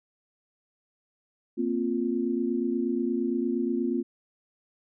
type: chord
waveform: sine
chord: Bb suspended second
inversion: none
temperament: equal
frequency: 233.1 / 261.6 / 349.2 Hz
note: Bb3 / C4 / F4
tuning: 0 / 0 / 0 cents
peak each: -29 dBFS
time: 1.57-4.03 s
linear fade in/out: 20 ms
effects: none